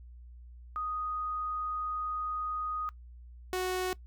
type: tone pair in turn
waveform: sine / sawtooth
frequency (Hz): 1244.5 / 368.7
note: D#6 / F#4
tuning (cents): 0 / -6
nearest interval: octave + major sixth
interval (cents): 2106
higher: first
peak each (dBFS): -32 / -26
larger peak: second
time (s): 0.76-2.89 / 3.53-3.93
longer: first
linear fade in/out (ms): 0
effects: noise-tail reverb RT60 0.1 s tail -20 dB re dry + added 60 Hz sine -47 dBFS peak until 4.06 s